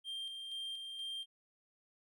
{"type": "tone with tremolo", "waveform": "triangle", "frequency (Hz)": 3179, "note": "G7", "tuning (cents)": 24, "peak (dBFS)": -38, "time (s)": [0.04, 1.26], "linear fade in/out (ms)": 50, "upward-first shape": "square", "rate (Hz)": 2.1, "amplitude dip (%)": 35, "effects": []}